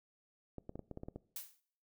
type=clicks; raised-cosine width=2 ms; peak=-31 dBFS; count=9; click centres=0.583 / 0.694 / 0.756 / 0.793 / 0.913 / 0.974 / 1.034 / 1.085 / 1.16 s
type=noise with exponential decay; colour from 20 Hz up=blue; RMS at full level=-40 dBFS; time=1.36-1.6 s; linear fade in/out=2 ms; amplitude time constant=51 ms
effects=noise-tail reverb RT60 0.6 s tail -21 dB re dry